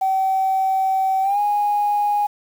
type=tone with pitch glide; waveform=sine; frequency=766 to 825.7 Hz; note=G5 to G#5; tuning=-40 to -10 cents; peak=-15 dBFS; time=0.01-2.27 s; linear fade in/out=10 ms; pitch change=+130 cents; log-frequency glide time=1.22-1.39 s; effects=tanh soft clip ceiling -12 dBFS + 7-bit